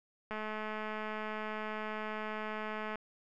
click train, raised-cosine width 0.5 ms, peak -25 dBFS, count 570, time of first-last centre 0.31-2.957 s, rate 215 Hz, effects none

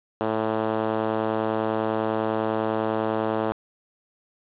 5% pulse tone with band-pass filter, 110 Hz, A2, in tune, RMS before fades -25 dBFS, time 0.21-3.52 s, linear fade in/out 0 ms, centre 410 Hz, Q 0.75, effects resampled to 8000 Hz + 7-bit

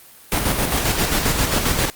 pink noise with tremolo, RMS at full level -18 dBFS, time 0.32-1.9 s, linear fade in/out 0 ms, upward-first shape square, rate 7.5 Hz, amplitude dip 40%, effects white hiss -45 dBFS RMS until 1.95 s + Opus 32 kbps

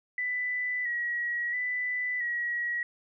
sine tone with vibrato, 1950 Hz, B6, 23 cents flat, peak -28 dBFS, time 0.18-2.83 s, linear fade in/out 2 ms, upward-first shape square, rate 0.74 Hz, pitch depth 35 cents each way, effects none

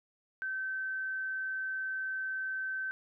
sine tone, 1541 Hz, G6, 30 cents flat, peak -33 dBFS, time 0.42-2.91 s, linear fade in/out 0 ms, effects none

